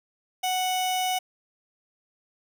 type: tone pair together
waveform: sawtooth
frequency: 740 / 1480 Hz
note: F#5 / F#6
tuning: 0 / 0 cents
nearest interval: octave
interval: 1200 cents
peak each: -20 / -28 dBFS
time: 0.43-1.19 s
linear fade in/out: 10 ms
effects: none